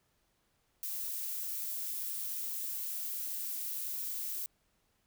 violet noise, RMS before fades -38 dBFS, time 0.83-4.46 s, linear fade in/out 0 ms, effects pink hiss -75 dBFS RMS until 5.06 s

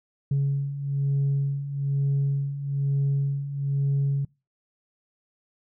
sine beating tone pair, 138.59 / 139.69 Hz, C#3 / C#3, 0 / +14 cents, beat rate 1.1 Hz, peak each -27 / -22 dBFS, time 0.31-4.25 s, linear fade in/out 5 ms, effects noise-tail reverb RT60 0.3 s tail -26 dB re dry + tanh soft clip ceiling -18 dBFS

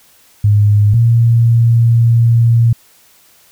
sine tone pair in turn, 103.83 / 116.55 Hz, G#2 / A#2, 0 / 0 cents, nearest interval major second, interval 200 cents, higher second, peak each -6 dBFS, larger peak neither, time 0.44-0.94 / 0.94-2.73 s, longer second, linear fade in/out 5 ms, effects white hiss -48 dBFS RMS until 3.51 s

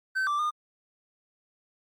triangle tone with pitch steps, 1537 / 1172 / 1216 Hz, G6 / D6 / D#6, -35 / -4 / -40 cents, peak -23 dBFS, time 0.15-0.51 s, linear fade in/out 20 ms, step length 120 ms, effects Opus 48 kbps

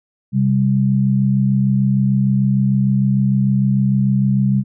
sine tone pair together, 131.56 / 198.2 Hz, C3 / G3, +10 / +19 cents, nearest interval perfect fifth, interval 709 cents, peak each -15 dBFS, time 0.32-4.64 s, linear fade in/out 50 ms, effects none

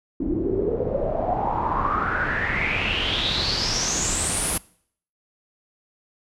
pink noise with low-pass filter sweep, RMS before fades -24 dBFS, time 0.2-4.58 s, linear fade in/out 5 ms, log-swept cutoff 290 to 11000 Hz, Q 8.3, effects noise-tail reverb RT60 0.6 s tail -23 dB re dry

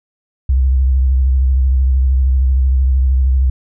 sine tone with vibrato, 65.3 Hz, C2, 3 cents flat, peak -9 dBFS, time 0.49-3.5 s, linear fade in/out 5 ms, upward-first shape sine, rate 13 Hz, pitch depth 63 cents each way, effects none

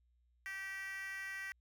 10% pulse tone with high-pass filter, 387.5 Hz, G4, 20 cents flat, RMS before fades -44 dBFS, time 0.46-1.52 s, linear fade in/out 0 ms, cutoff 1800 Hz, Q 7.7, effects added 60 Hz sine -70 dBFS peak until 1.6 s

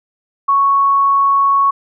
sine tone, 1108.7 Hz, C#6, in tune, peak -9 dBFS, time 0.48-1.71 s, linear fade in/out 10 ms, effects none

